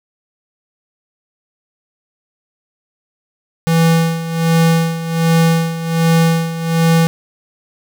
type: tone with tremolo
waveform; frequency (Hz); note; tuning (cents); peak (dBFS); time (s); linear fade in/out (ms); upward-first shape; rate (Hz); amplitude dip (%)
square; 164.81; E3; 0; -9; 3.67-7.07; 0; sine; 1.3; 75
effects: none